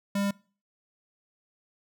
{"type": "tone", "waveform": "square", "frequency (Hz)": 200, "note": "G3", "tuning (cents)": 35, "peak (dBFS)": -26, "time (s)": [0.15, 0.31], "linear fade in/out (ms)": 5, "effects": ["noise-tail reverb RT60 0.4 s tail -23 dB re dry"]}